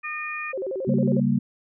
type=harmonic tone; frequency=610 Hz; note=D#5; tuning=34 cents flat; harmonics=2 / 3 / 4; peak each=-34 / -34 / -31 dBFS; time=0.03-0.53 s; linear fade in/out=20 ms
type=tone with vibrato; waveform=sine; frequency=449.2 Hz; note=A4; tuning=36 cents sharp; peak=-26 dBFS; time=0.53-1.2 s; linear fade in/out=5 ms; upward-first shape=square; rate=11 Hz; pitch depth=290 cents each way
type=chord; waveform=sine; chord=G diminished; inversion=second; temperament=equal; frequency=138.59 / 196 / 233.1 Hz; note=Db3 / G3 / Bb3; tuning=0 / 0 / 0 cents; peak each=-24 / -23 / -22 dBFS; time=0.87-1.39 s; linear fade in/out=10 ms
effects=none